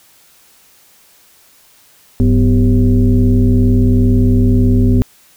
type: tone with frequency modulation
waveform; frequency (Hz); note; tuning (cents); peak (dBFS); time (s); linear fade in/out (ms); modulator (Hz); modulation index
sine; 103.9; G#2; +1; -7; 2.2-5.02; 0; 145; 1.3
effects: white hiss -48 dBFS RMS until 5.36 s